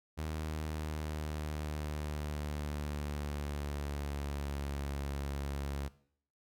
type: tone with pitch glide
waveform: sawtooth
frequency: 77.78 to 70.1 Hz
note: D#2 to C#2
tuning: 0 to +20 cents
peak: -32 dBFS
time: 0.17-5.89 s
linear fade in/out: 20 ms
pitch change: -180 cents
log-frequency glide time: 0.42-5.06 s
effects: noise-tail reverb RT60 0.6 s tail -18 dB re dry